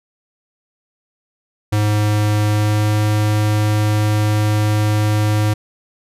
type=tone with pitch glide; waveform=square; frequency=105.3 to 105.97 Hz; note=G#2 to G#2; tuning=+24 to +35 cents; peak=-14 dBFS; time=1.72-5.54 s; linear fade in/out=10 ms; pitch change=+11 cents; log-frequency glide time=2.47-2.9 s; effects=resampled to 32000 Hz